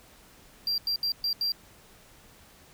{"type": "tone bursts at uneven times", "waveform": "triangle", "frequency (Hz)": 4736, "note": "D8", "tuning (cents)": 14, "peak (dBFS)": -24, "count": 5, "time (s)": [[0.67, 0.78], [0.87, 0.96], [1.03, 1.12], [1.24, 1.33], [1.41, 1.52]], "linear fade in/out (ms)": 2, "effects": ["pink hiss -55 dBFS RMS until 2.73 s"]}